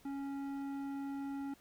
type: tone with tanh clipping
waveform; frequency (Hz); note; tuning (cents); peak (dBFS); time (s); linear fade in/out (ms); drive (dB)
sine; 277.2; C#4; 0; -40; 0.05-1.54; 5; 12
effects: pink hiss -65 dBFS RMS until 1.6 s